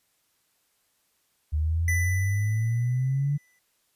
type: exponential sweep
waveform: sine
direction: up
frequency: 74.8 to 146.83 Hz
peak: -22 dBFS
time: 1.52-3.38 s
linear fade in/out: 20 ms
type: tone with exponential decay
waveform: square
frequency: 1991 Hz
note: B6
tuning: 14 cents sharp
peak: -25 dBFS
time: 1.88-3.59 s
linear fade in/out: 2 ms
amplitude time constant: 370 ms
effects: white hiss -70 dBFS RMS until 3.95 s + resampled to 32000 Hz

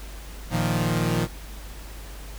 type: chord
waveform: sawtooth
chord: Bb suspended fourth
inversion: none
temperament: equal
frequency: 116.54 / 155.56 / 174.61 Hz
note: Bb2 / Eb3 / F3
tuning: 0 / 0 / 0 cents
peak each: -22 dBFS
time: 0.5-1.28 s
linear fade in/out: 50 ms
effects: added 50 Hz sine -37 dBFS peak until 2.38 s + pink hiss -44 dBFS RMS until 2.38 s

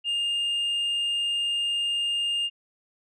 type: tone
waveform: sine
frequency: 2818 Hz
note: F7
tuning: 15 cents sharp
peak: -21 dBFS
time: 0.04-2.5 s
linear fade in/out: 50 ms
effects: tanh soft clip ceiling -23 dBFS

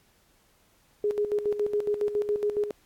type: tone with tremolo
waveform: sine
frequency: 415.3 Hz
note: G#4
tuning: in tune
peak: -22 dBFS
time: 1.04-2.71 s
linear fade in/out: 2 ms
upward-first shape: square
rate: 7.2 Hz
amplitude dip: 65%
effects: pink hiss -64 dBFS RMS until 2.85 s + AAC 64 kbps

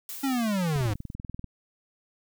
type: noise with exponential decay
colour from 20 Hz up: blue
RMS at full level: -36 dBFS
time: 0.09-1.15 s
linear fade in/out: 1 ms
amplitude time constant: 230 ms
type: linear sweep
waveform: square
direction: down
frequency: 280 to 97.7 Hz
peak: -25 dBFS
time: 0.23-0.94 s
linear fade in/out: 10 ms
type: click train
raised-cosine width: 5 ms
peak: -24 dBFS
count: 15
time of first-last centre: 0.76-1.443 s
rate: 20.5 Hz
effects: none

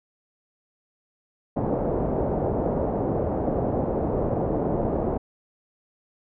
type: low-pass noise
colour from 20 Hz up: white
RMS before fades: -25 dBFS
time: 1.56-5.18 s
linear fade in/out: 10 ms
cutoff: 650 Hz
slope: 24 dB/octave
effects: none

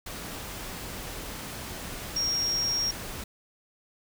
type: tone in noise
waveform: sine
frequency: 5588 Hz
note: F8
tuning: in tune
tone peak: -25 dBFS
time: 2.16-2.91 s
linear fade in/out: 5 ms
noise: pink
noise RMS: -38 dBFS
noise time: 0.06-3.24 s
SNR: +10 dB
effects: none

